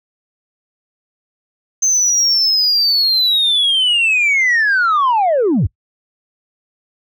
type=linear sweep; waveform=sine; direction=down; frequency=6280 to 65.41 Hz; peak=-9 dBFS; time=1.82-5.67 s; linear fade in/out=10 ms; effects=noise-tail reverb RT60 0.1 s tail -23 dB re dry + tanh soft clip ceiling -9 dBFS